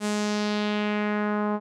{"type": "tone with low-pass filter sweep", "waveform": "sawtooth", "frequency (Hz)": 209.1, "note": "G#3", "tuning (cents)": 12, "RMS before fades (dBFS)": -26, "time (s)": [0, 1.6], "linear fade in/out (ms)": 50, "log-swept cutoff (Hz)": [9100, 1000], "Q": 1.8, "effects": []}